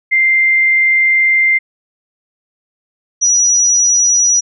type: tone pair in turn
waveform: sine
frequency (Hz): 2093 / 5845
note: C7 / F#8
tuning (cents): 0 / -22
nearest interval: octave + tritone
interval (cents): 1778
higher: second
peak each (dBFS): -8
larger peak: neither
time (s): 0.11-1.59 / 3.21-4.41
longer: first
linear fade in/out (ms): 20
effects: none